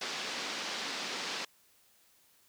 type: band-pass noise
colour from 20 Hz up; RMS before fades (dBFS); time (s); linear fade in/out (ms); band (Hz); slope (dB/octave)
white; -38; 0.01-1.45; 5; 190 to 5300; 24
effects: white hiss -66 dBFS RMS until 2.48 s